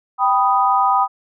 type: chord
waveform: sine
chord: G augmented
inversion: none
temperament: equal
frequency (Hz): 784 / 987.8 / 1244.5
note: G5 / B5 / D#6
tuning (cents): 0 / 0 / 0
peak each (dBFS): -17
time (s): 0.18-1.08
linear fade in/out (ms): 50
effects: none